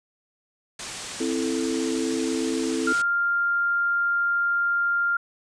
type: low-pass noise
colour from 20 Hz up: white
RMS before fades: -36 dBFS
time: 0.79-3.02 s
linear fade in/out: 5 ms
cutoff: 8900 Hz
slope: 48 dB/octave
type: chord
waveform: sine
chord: A minor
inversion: first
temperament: equal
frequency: 261.6 / 329.6 / 440 Hz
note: C4 / E4 / A4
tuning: 0 / 0 / 0 cents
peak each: -27 / -27 / -29 dBFS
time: 1.2-2.93 s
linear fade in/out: 5 ms
type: tone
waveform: sine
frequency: 1396.9 Hz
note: F6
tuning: in tune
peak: -20 dBFS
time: 2.87-5.17 s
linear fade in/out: 5 ms
effects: none